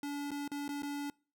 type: tone with dropouts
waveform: square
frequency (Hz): 287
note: D4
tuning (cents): -40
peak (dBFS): -37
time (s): 0.03-1.1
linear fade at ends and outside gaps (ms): 2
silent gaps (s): 0.307-0.315 / 0.478-0.516 / 0.68-0.69 / 0.822-0.831
effects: noise-tail reverb RT60 0.4 s tail -26 dB re dry